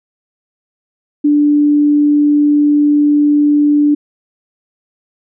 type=tone; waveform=sine; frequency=293.7 Hz; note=D4; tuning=in tune; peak=-7 dBFS; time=1.24-3.95 s; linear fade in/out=10 ms; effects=none